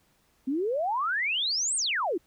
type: exponential two-way sweep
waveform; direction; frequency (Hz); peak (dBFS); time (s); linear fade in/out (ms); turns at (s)
sine; up then down; 251.2 to 8870 to 302.3; -25; 0.47-2.18; 10; 1.76
effects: pink hiss -67 dBFS RMS until 2.26 s